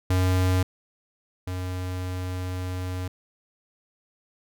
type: tone pair in turn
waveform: square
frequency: 92.2 / 91.56 Hz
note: F#2 / F#2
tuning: -6 / -18 cents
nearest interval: unison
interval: 12 cents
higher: first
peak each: -20 / -29 dBFS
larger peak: first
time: 0.1-0.63 / 1.47-3.08 s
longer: second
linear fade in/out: 5 ms
effects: none